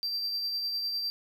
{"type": "tone with tremolo", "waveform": "triangle", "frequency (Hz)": 4699, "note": "D8", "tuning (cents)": 0, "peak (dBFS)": -27, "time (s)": [0.03, 1.1], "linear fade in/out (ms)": 0, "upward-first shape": "triangle", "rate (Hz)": 9.9, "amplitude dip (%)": 35, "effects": []}